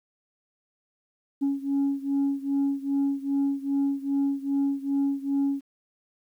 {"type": "beating tone pair", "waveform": "sine", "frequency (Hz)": [277.2, 279.7], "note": ["C#4", "C#4"], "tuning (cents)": [0, 16], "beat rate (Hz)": 2.5, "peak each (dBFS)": [-24, -26], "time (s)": [1.41, 5.61], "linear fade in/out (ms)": 20, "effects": ["tanh soft clip ceiling -19 dBFS", "10-bit"]}